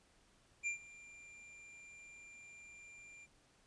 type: tone with ADSR envelope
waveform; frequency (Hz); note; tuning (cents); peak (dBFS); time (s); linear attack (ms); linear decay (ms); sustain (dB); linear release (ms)
square; 2381; D7; +23; -35; 0.63-3.27; 38; 110; -20; 35
effects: pink hiss -70 dBFS RMS until 3.66 s + resampled to 22050 Hz